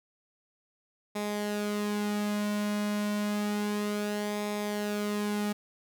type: tone with flanger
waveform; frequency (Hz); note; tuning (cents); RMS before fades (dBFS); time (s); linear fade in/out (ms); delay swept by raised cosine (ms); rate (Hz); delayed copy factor
sawtooth; 207.7; G#3; 0; -31; 1.15-5.53; 10; 0.67 to 2.57; 0.3; -0.5
effects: none

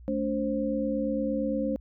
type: tone cluster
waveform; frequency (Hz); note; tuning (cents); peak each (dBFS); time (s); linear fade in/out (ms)
sine; 218.2 / 286.9 / 528; A3 / D4 / C5; -14 / -40 / +16; -30; 0.08-1.76; 0
effects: added 60 Hz sine -45 dBFS peak until 1.8 s

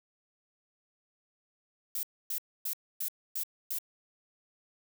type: noise bursts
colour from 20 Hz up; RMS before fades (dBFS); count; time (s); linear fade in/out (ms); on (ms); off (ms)
violet; -34; 6; 1.95-3.786; 2; 81; 270
effects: none

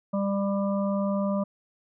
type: harmonic tone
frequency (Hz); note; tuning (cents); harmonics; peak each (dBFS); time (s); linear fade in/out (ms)
198.5; G3; +22; 1 / 3 / 5 / 6; -25 / -29 / -38 / -38; 0.13-1.44; 10
effects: none

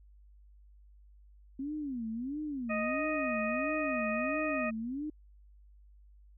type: tone with vibrato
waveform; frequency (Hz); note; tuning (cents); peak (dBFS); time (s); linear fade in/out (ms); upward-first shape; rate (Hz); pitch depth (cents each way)
sine; 260.2; C4; -9; -34; 1.59-5.1; 5; sine; 1.5; 280
type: harmonic tone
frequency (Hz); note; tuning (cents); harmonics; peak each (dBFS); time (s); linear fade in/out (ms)
622.3; D#5; 0; 1 / 2 / 3 / 4; -34 / -38 / -40 / -37; 2.69-4.71; 20
effects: added 50 Hz sine -55 dBFS peak until 6.37 s

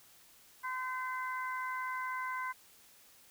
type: harmonic tone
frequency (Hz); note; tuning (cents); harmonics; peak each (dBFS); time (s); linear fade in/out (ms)
512; C5; -38; 2 / 3 / 4; -37 / -41 / -43; 0.63-2.53; 20
effects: white hiss -61 dBFS RMS until 3.3 s

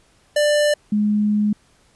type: tone pair in turn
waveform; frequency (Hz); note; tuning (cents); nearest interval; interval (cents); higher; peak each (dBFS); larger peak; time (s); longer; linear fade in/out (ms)
square / sine; 592 / 209.3; D5 / G#3; +14 / +14; octave + tritone; 1800; first; -15; neither; 0.36-0.74 / 0.92-1.53; second; 5
effects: pink hiss -57 dBFS RMS until 1.95 s + resampled to 24000 Hz

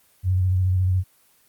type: tone with vibrato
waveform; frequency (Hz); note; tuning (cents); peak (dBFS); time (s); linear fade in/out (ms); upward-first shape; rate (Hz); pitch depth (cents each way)
sine; 92.5; F#2; 0; -17; 0.23-1.04; 50; square; 14; 26
effects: white hiss -59 dBFS RMS until 1.48 s + Opus 24 kbps

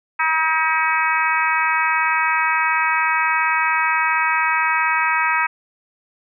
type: harmonic tone with a mistuned harmonic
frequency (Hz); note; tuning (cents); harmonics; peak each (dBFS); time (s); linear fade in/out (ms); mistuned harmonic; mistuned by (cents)
318.6; D#4; +41; 3 / 4 / 5 / 6 / 7 / 8; -21 / -22 / -23 / -24 / -24 / -25; 0.19-5.47; 10; 7; +17
effects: none

